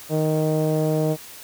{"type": "tone with low-pass filter", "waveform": "sawtooth", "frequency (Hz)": 155.56, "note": "D#3", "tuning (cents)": 0, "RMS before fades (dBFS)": -21, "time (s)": [0.09, 1.17], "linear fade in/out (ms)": 50, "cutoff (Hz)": 570, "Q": 3.3, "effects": ["white hiss -41 dBFS RMS until 1.43 s"]}